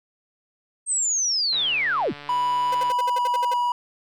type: linear sweep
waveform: sine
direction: down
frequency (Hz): 8470 to 45.78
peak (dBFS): -20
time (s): 0.86-2.14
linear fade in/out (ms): 50
type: click train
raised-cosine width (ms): 0.3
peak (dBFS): -23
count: 201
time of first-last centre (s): 1.53-2.909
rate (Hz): 145
type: tone with pitch glide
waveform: triangle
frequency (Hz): 985 to 970.9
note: B5 to B5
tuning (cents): -5 to -30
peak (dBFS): -18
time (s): 2.29-3.72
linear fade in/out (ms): 2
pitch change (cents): -25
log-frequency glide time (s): 2.72-3.44
type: tone bursts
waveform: sawtooth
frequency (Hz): 513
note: C5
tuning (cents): -34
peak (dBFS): -24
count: 10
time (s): 2.72-3.539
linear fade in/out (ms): 5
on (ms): 27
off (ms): 61
effects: none